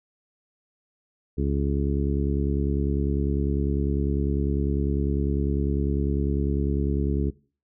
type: harmonic tone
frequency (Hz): 70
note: C#2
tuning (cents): +18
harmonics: 1 / 2 / 3 / 4 / 5 / 6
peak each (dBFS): -25 / -28 / -30 / -31 / -32 / -33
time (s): 1.37-7.31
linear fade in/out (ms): 20
effects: noise-tail reverb RT60 0.4 s tail -21 dB re dry